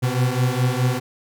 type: beating tone pair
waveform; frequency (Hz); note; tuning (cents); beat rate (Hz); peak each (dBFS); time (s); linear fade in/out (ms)
40% pulse; 123.47 / 128.27; B2 / C3; 0 / -34; 4.8; -20; 0.02-1; 20
effects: none